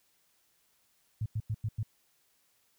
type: tone bursts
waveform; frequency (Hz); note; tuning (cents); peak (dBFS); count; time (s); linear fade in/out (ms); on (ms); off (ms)
sine; 108.4; A2; -25; -29; 5; 1.21-1.831; 5; 49; 94
effects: white hiss -71 dBFS RMS until 2.78 s